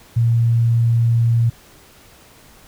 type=tone; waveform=sine; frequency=116.5 Hz; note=A#2; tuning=1 cent flat; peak=-12 dBFS; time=0.16-1.5 s; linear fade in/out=10 ms; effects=pink hiss -47 dBFS RMS until 2.67 s